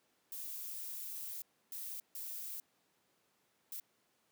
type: noise bursts at uneven times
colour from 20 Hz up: violet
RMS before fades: -44 dBFS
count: 4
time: 0.32-1.42 / 1.72-2 / 2.15-2.6 / 3.72-3.8 s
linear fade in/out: 2 ms
effects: pink hiss -75 dBFS RMS until 4.31 s + high-pass 200 Hz 12 dB/octave